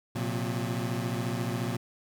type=chord; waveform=25% pulse; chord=Bb suspended second; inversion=none; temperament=equal with one note detuned; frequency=116.54 / 130.81 / 179.11 Hz; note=Bb2 / C3 / F3; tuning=0 / 0 / +44 cents; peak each=-28 / -31 / -32 dBFS; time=0.15-1.77 s; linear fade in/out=10 ms; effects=none